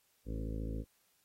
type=harmonic tone with a mistuned harmonic; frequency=54.4 Hz; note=A1; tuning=19 cents flat; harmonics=1 / 2 / 3 / 4 / 5 / 6 / 7 / 8 / 9 / 10; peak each=-38 / -43 / -48 / -47 / -46 / -52 / -54 / -53 / -51 / -58 dBFS; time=0.25-0.85 s; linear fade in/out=50 ms; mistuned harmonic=6; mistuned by=-17 cents; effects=white hiss -73 dBFS RMS until 1.24 s + AAC 48 kbps